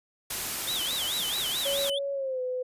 white noise, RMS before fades -32 dBFS, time 0.3-1.9 s, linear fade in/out 5 ms
triangle tone with vibrato, 3435 Hz, A7, 42 cents flat, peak -28 dBFS, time 0.67-1.99 s, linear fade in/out 10 ms, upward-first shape sine, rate 4.6 Hz, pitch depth 240 cents each way
sine tone with pitch glide, 558 to 505.8 Hz, C#5 to B4, +11 to +41 cents, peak -28 dBFS, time 1.65-2.63 s, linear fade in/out 10 ms, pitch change -170 cents, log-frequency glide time 2.13-2.41 s
effects resampled to 32000 Hz

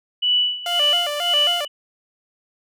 sine tone with tremolo, 2960 Hz, F#7, in tune, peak -14 dBFS, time 0.22-1.68 s, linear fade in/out 10 ms, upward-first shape sine, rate 1.9 Hz, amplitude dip 85%
sawtooth tone with vibrato, 641 Hz, E5, 49 cents flat, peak -20 dBFS, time 0.66-1.65 s, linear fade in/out 2 ms, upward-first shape square, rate 3.7 Hz, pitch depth 150 cents each way
effects none

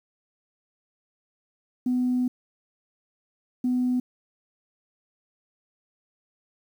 sine tone pair in turn, 250 / 250 Hz, B3 / B3, +21 / +21 cents, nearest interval unison, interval 0 cents, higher neither, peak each -20 dBFS, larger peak neither, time 1.86-2.28 / 3.64-4 s, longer first, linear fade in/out 5 ms, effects tanh soft clip ceiling -17 dBFS + 9-bit

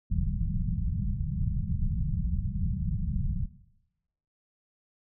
pink low-pass noise, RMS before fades -29 dBFS, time 0.1-3.46 s, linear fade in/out 10 ms, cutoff 200 Hz, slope 96 dB/octave, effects noise-tail reverb RT60 0.9 s tail -17 dB re dry

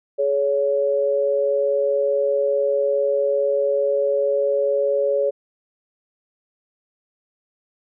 sine tone pair together, 421.1 / 561.4 Hz, G#4 / C#5, +24 / +22 cents, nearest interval perfect fourth, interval 498 cents, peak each -22 / -18 dBFS, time 0.18-5.31 s, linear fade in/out 20 ms, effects none

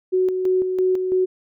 sine tone with tremolo, 371 Hz, F#4, 5 cents sharp, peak -15 dBFS, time 0.12-1.26 s, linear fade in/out 20 ms, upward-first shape square, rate 3 Hz, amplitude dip 45%, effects none

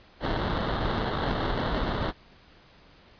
pink noise with sample-and-hold, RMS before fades -28 dBFS, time 0.2-2.13 s, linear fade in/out 50 ms, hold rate 2450 Hz, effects pink hiss -55 dBFS RMS until 3.19 s + resampled to 11025 Hz

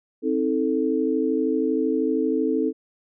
sine chord, A diminished, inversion first, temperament just, 264 / 316.8 / 440 Hz, C4 / Eb4 / A4, +16 / +31 / 0 cents, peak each -24 dBFS, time 0.22-2.73 s, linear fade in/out 50 ms, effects none

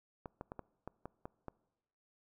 clicks, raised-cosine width 1 ms, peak -29 dBFS, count 8, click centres 0.258 / 0.411 / 0.519 / 0.593 / 0.876 / 1.056 / 1.255 / 1.483 s, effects noise-tail reverb RT60 1.0 s tail -23 dB re dry

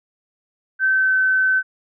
sine tone with pitch glide, 1542 to 1527.8 Hz, G6 to G6, -29 to -45 cents, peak -14 dBFS, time 0.79-1.63 s, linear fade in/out 50 ms, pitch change -16 cents, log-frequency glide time 0.91-1.17 s, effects none

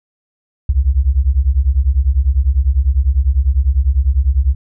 sine beating tone pair, 61.74 / 71.74 Hz, B1 / D2, 0 / -40 cents, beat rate 10 Hz, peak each -13 dBFS, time 0.69-4.55 s, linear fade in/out 5 ms, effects none

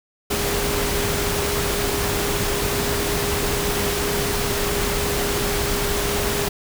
sine tone in noise, 407 Hz, G#4, 35 cents flat, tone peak -26 dBFS, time 0.3-6.49 s, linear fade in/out 10 ms, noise pink, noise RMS -23 dBFS, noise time 0.3-6.49 s, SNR -6 dB, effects none

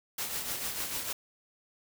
white noise with tremolo, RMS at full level -33 dBFS, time 0.18-1.13 s, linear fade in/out 5 ms, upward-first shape triangle, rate 6.7 Hz, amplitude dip 55%, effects none

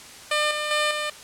10% pulse tone with tremolo, 601 Hz, D5, 40 cents sharp, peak -12 dBFS, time 0.31-1.1 s, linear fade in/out 5 ms, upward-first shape square, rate 2.5 Hz, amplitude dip 45%, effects white hiss -43 dBFS RMS until 1.23 s + low-pass 9000 Hz 12 dB/octave

